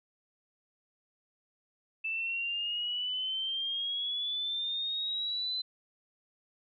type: exponential sweep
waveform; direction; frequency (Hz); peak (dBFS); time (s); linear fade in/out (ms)
sine; up; 2637 to 4057; -31; 2.04-5.62; 10
effects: none